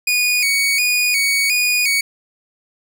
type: tone with vibrato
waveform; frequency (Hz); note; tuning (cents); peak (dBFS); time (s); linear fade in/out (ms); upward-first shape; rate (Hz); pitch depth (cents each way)
sawtooth; 2347; D7; -2; -11; 0.07-2.01; 5; square; 1.4; 82
effects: none